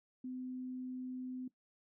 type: tone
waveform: sine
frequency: 254.8 Hz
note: C4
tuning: 46 cents flat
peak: -40 dBFS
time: 0.24-1.48 s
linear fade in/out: 5 ms
effects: noise-tail reverb RT60 0.1 s tail -17 dB re dry